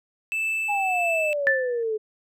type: tone with tremolo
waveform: triangle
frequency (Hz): 2637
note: E7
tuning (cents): 0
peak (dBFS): -21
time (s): 0.32-1.33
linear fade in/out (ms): 0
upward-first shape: triangle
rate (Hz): 1.6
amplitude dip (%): 30
type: exponential sweep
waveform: sine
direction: down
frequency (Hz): 834 to 424.6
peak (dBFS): -23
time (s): 0.68-1.98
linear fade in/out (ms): 20
type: tone with exponential decay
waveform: sine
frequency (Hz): 1760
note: A6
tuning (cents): 0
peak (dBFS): -14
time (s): 1.47-1.83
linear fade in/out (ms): 0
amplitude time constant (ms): 78
effects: none